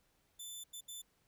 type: tone bursts at uneven times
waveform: 15% pulse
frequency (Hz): 3520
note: A7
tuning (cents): 0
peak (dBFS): -38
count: 3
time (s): 0.39-0.64 / 0.73-0.81 / 0.88-1.02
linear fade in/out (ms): 10
effects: pink hiss -75 dBFS RMS until 1.27 s